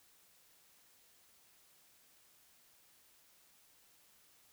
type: silence
effects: white hiss -67 dBFS RMS until 4.52 s